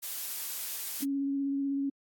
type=noise; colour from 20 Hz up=blue; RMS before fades=-36 dBFS; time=0.02-1.05 s; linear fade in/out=20 ms
type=tone with vibrato; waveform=sine; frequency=277.2 Hz; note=C#4; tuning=in tune; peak=-28 dBFS; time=1.02-1.9 s; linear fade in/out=10 ms; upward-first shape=sine; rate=16 Hz; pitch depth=14 cents each way
effects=AAC 64 kbps